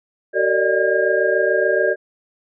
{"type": "tone cluster", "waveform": "sine", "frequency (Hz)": [378.6, 454.9, 580, 607, 1618], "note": ["F#4", "A#4", "D5", "D#5", "G#6"], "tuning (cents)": [40, -42, -22, -43, -46], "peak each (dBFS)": -21, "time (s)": [0.33, 1.96], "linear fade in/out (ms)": 50, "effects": []}